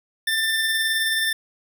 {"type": "tone with tremolo", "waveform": "25% pulse", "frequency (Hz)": 1784, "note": "A6", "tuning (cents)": 23, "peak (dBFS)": -15, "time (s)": [0.27, 1.33], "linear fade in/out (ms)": 5, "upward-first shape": "sine", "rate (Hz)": 19, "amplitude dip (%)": 25, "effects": []}